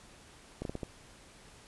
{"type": "slowing click train", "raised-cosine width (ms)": 2, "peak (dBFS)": -23, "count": 5, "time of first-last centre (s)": [0.62, 0.832], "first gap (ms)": 32, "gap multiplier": 1.35, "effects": ["pink hiss -56 dBFS RMS until 1.67 s", "resampled to 24000 Hz"]}